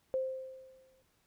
sine tone with exponential decay, 523.3 Hz, C5, in tune, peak -28 dBFS, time 0.14-1.02 s, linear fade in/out 0 ms, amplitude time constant 190 ms, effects pink hiss -73 dBFS RMS until 1.26 s

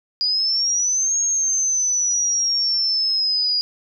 sine exponential two-way sweep, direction up then down, 4862 to 6570 to 4862 Hz, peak -17 dBFS, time 0.21-3.61 s, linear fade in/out 0 ms, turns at 1.18 s, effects none

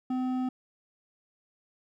triangle tone with hard clipping, 255.5 Hz, C4, 41 cents flat, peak -29 dBFS, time 0.1-0.49 s, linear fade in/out 5 ms, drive 12 dB, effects none

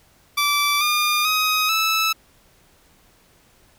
15% pulse tone with pitch steps, 1162 / 1209.2 / 1258.4 / 1309.6 Hz, D6 / D#6 / D#6 / E6, -19 / -50 / +19 / -12 cents, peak -11 dBFS, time 0.37-2.13 s, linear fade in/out 10 ms, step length 440 ms, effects pink hiss -56 dBFS RMS until 3.78 s

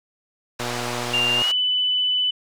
pink band-pass noise, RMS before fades -31 dBFS, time 0.59-1.52 s, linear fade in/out 10 ms, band 840 to 6700 Hz, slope 12 dB/octave
click train, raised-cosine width 1 ms, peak -16 dBFS, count 100, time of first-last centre 0.6-1.418 s, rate 121 Hz
sine tone with pitch glide, 2794 to 2995 Hz, F7 to F#7, 0 to +20 cents, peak -18 dBFS, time 1.13-2.31 s, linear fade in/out 10 ms, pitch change +120 cents, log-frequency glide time 1.36-1.54 s
effects none

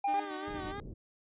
triangle tone, 801 Hz, G5, 37 cents sharp, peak -26 dBFS, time 0.04-0.2 s, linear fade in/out 5 ms
sawtooth tone with tremolo, 304.6 Hz, D#4, 37 cents flat, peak -36 dBFS, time 0.07-0.73 s, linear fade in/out 20 ms, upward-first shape square, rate 8.4 Hz, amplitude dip 35%
15% pulse tone with vibrato, 392 Hz, G4, in tune, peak -33 dBFS, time 0.14-0.8 s, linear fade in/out 0 ms, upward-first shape sine, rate 3.4 Hz, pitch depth 77 cents each way
pink low-pass noise, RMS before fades -45 dBFS, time 0.47-0.94 s, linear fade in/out 10 ms, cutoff 410 Hz, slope 24 dB/octave
effects resampled to 8000 Hz

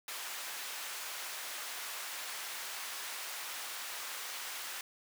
pink high-pass noise, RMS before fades -42 dBFS, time 0.08-4.81 s, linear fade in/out 2 ms, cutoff 1100 Hz, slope 12 dB/octave, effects none

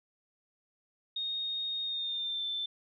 sine tone with pitch glide, 3713 to 3541 Hz, A#7 to A7, -8 to +10 cents, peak -32 dBFS, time 1.16-2.66 s, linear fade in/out 5 ms, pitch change -82 cents, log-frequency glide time 1.83-2.45 s, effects none

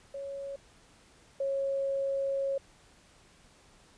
sine tone pair in turn, 554.4 / 547.7 Hz, C#5 / C#5, 0 / -21 cents, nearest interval unison, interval 21 cents, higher first, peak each -36 / -28 dBFS, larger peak second, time 0.14-0.56 / 1.4-2.58 s, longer second, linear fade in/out 5 ms, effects pink hiss -60 dBFS RMS until 3.97 s + resampled to 22050 Hz

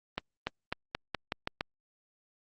accelerating click train, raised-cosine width 0.3 ms, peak -15 dBFS, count 8, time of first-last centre 0.18-1.609 s, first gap 290 ms, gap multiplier 0.88, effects Opus 32 kbps

